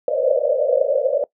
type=band-pass noise; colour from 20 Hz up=white; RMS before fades=-18 dBFS; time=0.08-1.24 s; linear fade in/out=2 ms; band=500 to 600 Hz; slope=96 dB/octave; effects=noise-tail reverb RT60 0.1 s tail -21 dB re dry